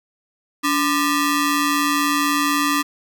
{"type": "ring-modulated tone", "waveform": "sawtooth", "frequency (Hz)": 740, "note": "F#5", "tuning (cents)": 0, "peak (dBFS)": -10, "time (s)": [0.63, 2.83], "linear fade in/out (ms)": 20, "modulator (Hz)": 452, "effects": []}